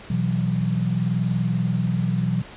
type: chord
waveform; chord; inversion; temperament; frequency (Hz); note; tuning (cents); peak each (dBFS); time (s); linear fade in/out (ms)
sine; B suspended fourth; none; just; 123.47 / 164.63 / 185.21; B2 / E3 / F#3; 0 / -2 / +2; -24; 0.1-2.42; 5
effects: pink hiss -42 dBFS RMS until 2.56 s + resampled to 8000 Hz